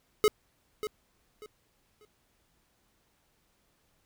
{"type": "tone with echo", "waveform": "square", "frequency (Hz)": 425, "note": "G#4", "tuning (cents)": 40, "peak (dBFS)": -20, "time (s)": [0.24, 0.28], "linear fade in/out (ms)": 0, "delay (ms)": 590, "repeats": 3, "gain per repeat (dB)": -12, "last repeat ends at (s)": 2.05, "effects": ["pink hiss -71 dBFS RMS until 4.05 s"]}